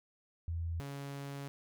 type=tone pair in turn; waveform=sine / sawtooth; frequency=83.6 / 140.07 Hz; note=E2 / C#3; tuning=+25 / +18 cents; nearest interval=major sixth; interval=893 cents; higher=second; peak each=-34 / -37 dBFS; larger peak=first; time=0.48-0.8 / 0.8-1.48 s; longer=second; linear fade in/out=0 ms; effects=none